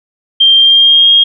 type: tone with pitch glide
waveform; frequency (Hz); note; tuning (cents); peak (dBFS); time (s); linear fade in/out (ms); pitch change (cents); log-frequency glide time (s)
sine; 3174 to 3248; G7 to G#7; +21 to -39; -3; 0.4-1.24; 10; +40; 0.57-1.09
effects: none